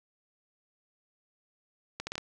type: accelerating click train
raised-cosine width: 0.2 ms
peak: -18 dBFS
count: 5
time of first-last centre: 2-2.18 s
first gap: 70 ms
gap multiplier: 0.71
effects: none